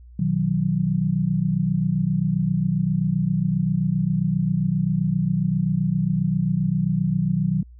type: chord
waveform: sine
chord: B major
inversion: none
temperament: equal with one note detuned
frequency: 123.47 / 157.46 / 185 Hz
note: B2 / D#3 / F#3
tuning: 0 / +21 / 0 cents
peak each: -27 / -22 / -22 dBFS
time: 0.19-7.63 s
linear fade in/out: 5 ms
effects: added 60 Hz sine -42 dBFS peak until 7.79 s